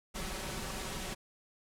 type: noise with comb filter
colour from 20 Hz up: pink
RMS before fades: -39 dBFS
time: 0.14-1.15 s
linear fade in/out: 20 ms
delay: 5.3 ms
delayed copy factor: +0.55
effects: low-pass 11000 Hz 12 dB/octave